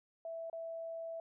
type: tone with dropouts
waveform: sine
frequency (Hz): 659.3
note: E5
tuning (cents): 0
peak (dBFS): -40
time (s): 0.25-1.2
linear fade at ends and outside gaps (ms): 2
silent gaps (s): 0.499-0.529
effects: none